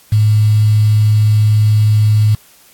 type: tone with quantisation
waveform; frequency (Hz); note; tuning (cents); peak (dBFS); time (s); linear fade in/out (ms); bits
sine; 106.9; A2; -49; -7; 0.12-2.35; 5; 5
effects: white hiss -46 dBFS RMS until 2.73 s + AAC 64 kbps